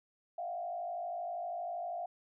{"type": "tone with frequency modulation", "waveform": "sine", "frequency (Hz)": 698.5, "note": "F5", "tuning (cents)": 0, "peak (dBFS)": -36, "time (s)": [0.38, 2.06], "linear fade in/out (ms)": 5, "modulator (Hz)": 52.6, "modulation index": 0.88, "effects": []}